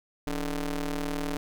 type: ring-modulated tone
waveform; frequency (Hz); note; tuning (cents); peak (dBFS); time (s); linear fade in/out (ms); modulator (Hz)
sawtooth; 150.9; D3; +47; -22; 0.27-1.37; 0; 131
effects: none